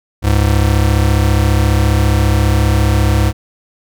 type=tone pair together; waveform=square; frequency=69.38 / 104.1 Hz; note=C#2 / G#2; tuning=+2 / +5 cents; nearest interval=perfect fifth; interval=703 cents; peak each=-13 dBFS; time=0.22-3.33 s; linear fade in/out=50 ms; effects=none